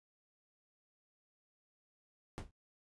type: noise with exponential decay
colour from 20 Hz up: brown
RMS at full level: -33 dBFS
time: 2.38-2.51 s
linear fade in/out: 0 ms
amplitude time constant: 28 ms
effects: noise-tail reverb RT60 0.1 s tail -26 dB re dry + resampled to 24000 Hz